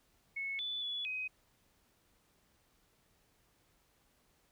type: tone with pitch steps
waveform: sine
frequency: 2198 / 3478 / 3417 / 2519 Hz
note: C#7 / A7 / G#7 / D#7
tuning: -15 / -21 / +49 / +21 cents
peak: -36 dBFS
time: 0.36-1.28 s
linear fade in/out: 10 ms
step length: 230 ms
effects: pink hiss -72 dBFS RMS until 4.51 s